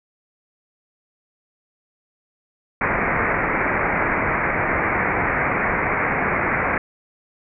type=low-pass noise; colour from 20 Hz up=white; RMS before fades=-21 dBFS; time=2.81-6.78 s; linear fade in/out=2 ms; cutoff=2300 Hz; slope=96 dB/octave; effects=none